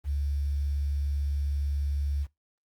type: tone with quantisation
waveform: sine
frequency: 71.1 Hz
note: C#2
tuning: 45 cents sharp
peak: -26 dBFS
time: 0.04-2.27 s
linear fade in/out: 50 ms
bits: 9
effects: noise-tail reverb RT60 0.2 s tail -22 dB re dry + Opus 32 kbps